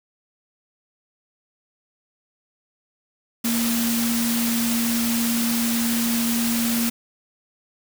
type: tone in noise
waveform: sine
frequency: 233.1 Hz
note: A#3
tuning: in tune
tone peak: -21 dBFS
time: 3.44-6.9 s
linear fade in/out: 10 ms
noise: white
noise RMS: -26 dBFS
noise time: 3.44-6.9 s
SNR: +2 dB
effects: none